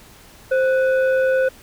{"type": "tone pair together", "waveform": "sine", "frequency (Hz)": [523.6, 1481], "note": ["C5", "F#6"], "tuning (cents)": [1, 1], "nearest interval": "octave + tritone", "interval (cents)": 1800, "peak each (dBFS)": [-13, -21], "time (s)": [0.51, 1.49], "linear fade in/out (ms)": 10, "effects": ["tanh soft clip ceiling -12 dBFS", "pink hiss -46 dBFS RMS until 1.62 s"]}